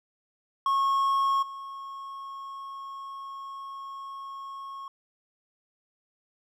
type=tone with level steps; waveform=triangle; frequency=1093 Hz; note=C#6; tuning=25 cents flat; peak=-20 / -35 dBFS; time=0.66-4.88 s; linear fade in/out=2 ms; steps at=1.42 s; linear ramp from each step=10 ms; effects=none